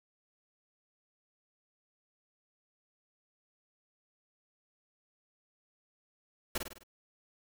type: noise with echo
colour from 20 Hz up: pink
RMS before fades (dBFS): -33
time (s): 6.55-6.58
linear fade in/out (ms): 5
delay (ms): 51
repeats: 5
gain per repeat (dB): -5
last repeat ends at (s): 6.835
effects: none